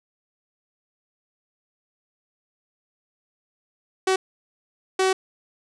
sawtooth tone bursts at uneven times, 378.2 Hz, F#4, 38 cents sharp, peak -14 dBFS, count 2, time 4.07-4.16 / 4.99-5.13 s, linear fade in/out 5 ms, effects resampled to 22050 Hz + 9-bit

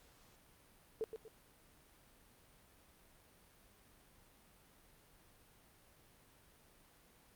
sine tone with echo, 442.8 Hz, A4, 11 cents sharp, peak -35 dBFS, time 1.01-1.04 s, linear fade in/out 0 ms, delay 120 ms, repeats 2, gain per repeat -8 dB, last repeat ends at 1.28 s, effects pink hiss -66 dBFS RMS until 7.35 s + Opus 48 kbps

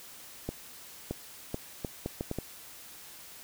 accelerating click train, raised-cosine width 2 ms, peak -19 dBFS, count 8, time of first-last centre 0.49-2.386 s, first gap 620 ms, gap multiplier 0.7, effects white hiss -49 dBFS RMS until 3.43 s

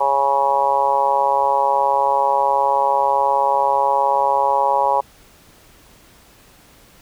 harmonic tone, 138.59 Hz, C#3, in tune, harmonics 3 / 4 / 5 / 6 / 7 / 8, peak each -29 / -21 / -28 / -18 / -18 / -27 dBFS, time 0-5.01 s, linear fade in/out 10 ms, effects pink hiss -49 dBFS RMS until 7.01 s

